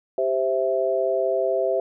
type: chord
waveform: sine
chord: C major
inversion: second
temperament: equal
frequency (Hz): 392 / 523.3 / 659.3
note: G4 / C5 / E5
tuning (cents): 0 / 0 / 0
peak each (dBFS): -25 / -24 / -23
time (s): 0.18-1.8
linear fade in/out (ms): 2
effects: none